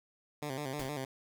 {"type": "tone with vibrato", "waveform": "10% pulse", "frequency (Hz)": 140, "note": "C#3", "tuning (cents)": 18, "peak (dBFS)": -28, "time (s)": [0.42, 1.05], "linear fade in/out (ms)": 5, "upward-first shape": "square", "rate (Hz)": 6.4, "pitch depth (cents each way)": 100}
{"type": "noise with exponential decay", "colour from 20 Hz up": "pink", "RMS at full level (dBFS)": -38, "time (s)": [0.79, 0.99], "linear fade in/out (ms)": 5, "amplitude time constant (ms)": 43}
{"effects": []}